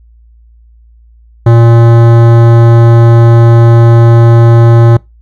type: tone with hard clipping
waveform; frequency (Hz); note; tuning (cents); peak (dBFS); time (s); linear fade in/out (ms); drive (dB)
sine; 116.54; A#2; 0; -3; 1.46-4.97; 5; 17
effects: noise-tail reverb RT60 0.2 s tail -23 dB re dry + added 57 Hz sine -37 dBFS peak until 5.21 s